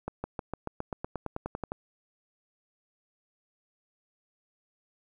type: accelerating click train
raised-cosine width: 1 ms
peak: -19 dBFS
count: 15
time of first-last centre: 0.08-1.719 s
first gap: 160 ms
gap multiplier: 0.95
effects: 10-bit